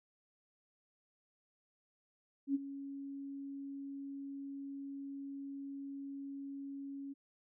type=tone with ADSR envelope; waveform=sine; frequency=277.2 Hz; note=C#4; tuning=in tune; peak=-28 dBFS; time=2.47-7.14 s; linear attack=78 ms; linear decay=24 ms; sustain=-14 dB; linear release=20 ms; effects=none